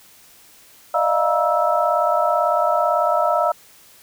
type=tone cluster; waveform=sine; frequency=600 / 638 / 698 / 951 / 1313 Hz; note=D5 / D#5 / F5 / A#5 / E6; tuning=+37 / +43 / -1 / +34 / -7 cents; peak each=-22 / -24 / -20 / -24 / -21 dBFS; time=0.94-3.52 s; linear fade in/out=5 ms; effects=white hiss -49 dBFS RMS until 4.02 s